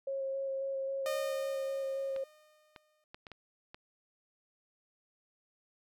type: tone with vibrato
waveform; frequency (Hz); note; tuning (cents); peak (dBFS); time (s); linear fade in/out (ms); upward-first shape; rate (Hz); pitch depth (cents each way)
sine; 541; C#5; -42; -33; 0.07-2.24; 5; square; 3.7; 10
type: tone with exponential decay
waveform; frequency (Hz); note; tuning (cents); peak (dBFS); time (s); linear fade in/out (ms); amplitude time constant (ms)
sawtooth; 611; D#5; -32; -30; 1.06-3.04; 1; 430
type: clicks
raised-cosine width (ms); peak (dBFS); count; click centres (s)
0.3; -31; 6; 2.163 / 2.762 / 3.145 / 3.268 / 3.317 / 3.745
effects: none